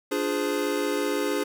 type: chord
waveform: square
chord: D half-diminished seventh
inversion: none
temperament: equal with one note detuned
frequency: 293.7 / 349.2 / 415.3 / 515.7 Hz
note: D4 / F4 / Ab4 / C5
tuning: 0 / 0 / 0 / -25 cents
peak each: -30 / -33 / -29 / -32 dBFS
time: 0.11-1.44 s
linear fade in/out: 10 ms
effects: none